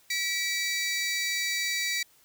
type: tone pair together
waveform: 20% pulse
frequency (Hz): 1947 / 2302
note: B6 / D7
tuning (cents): -25 / -35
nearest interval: minor third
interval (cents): 290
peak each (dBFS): -25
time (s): 0.1-2.03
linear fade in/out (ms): 5
effects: white hiss -61 dBFS RMS until 2.24 s